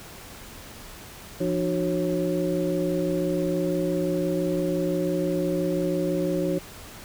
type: tone cluster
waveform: sine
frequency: 172 / 302.3 / 368.2 / 546 Hz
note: F3 / D#4 / F#4 / C#5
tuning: -26 / -50 / -8 / -26 cents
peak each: -28 dBFS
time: 1.4-6.59 s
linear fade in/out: 10 ms
effects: pink hiss -43 dBFS RMS until 7.04 s